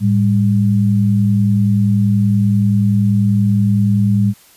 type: tone pair together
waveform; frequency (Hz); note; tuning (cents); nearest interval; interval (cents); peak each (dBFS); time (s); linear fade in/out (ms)
sine; 109.4 / 199.83; A2 / G3; -9 / +34; minor seventh; 1043; -13; 0-4.34; 50
effects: white hiss -47 dBFS RMS until 4.56 s + resampled to 32000 Hz